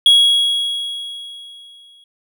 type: tone with exponential decay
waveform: triangle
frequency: 3322 Hz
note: G#7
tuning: in tune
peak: -4 dBFS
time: 0.06-2.04 s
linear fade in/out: 2 ms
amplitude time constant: 430 ms
effects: none